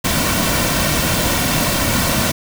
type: noise with comb filter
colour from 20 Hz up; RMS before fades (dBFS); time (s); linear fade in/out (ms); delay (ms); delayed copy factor
pink; -17; 0.04-2.32; 10; 2.4; -0.5
effects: none

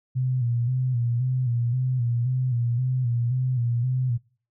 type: tone with vibrato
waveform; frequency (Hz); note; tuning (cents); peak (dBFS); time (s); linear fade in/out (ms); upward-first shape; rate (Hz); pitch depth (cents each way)
sine; 123.47; B2; 0; -21; 0.15-4.18; 20; square; 1.9; 65
effects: noise-tail reverb RT60 0.4 s tail -24 dB re dry

